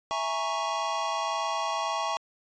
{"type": "chord", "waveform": "square", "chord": "A# half-diminished seventh", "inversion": "second", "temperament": "equal", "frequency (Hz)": [659.3, 830.6, 932.3, 1108.7], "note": ["E5", "G#5", "A#5", "C#6"], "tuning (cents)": [0, 0, 0, 0], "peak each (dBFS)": [-35, -34, -35, -32], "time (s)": [0.11, 2.17], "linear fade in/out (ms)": 0, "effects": ["resampled to 16000 Hz"]}